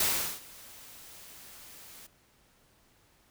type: noise with ADSR envelope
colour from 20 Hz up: white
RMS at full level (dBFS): -26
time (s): 0-2.07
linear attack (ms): 5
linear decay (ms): 390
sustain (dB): -24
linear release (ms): 10
effects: pink hiss -65 dBFS RMS until 3.3 s